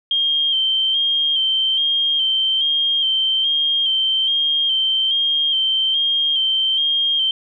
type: tone with vibrato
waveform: sine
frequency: 3172 Hz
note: G7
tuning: 20 cents sharp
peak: -15 dBFS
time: 0.11-7.31 s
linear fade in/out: 2 ms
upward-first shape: square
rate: 1.2 Hz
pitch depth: 29 cents each way
effects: none